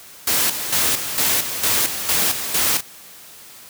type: noise with tremolo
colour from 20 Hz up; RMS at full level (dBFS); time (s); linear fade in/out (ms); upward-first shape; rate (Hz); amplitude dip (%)
white; -18; 0.27-2.81; 5; square; 2.2; 60
effects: white hiss -42 dBFS RMS until 3.69 s + high-pass 60 Hz 12 dB/octave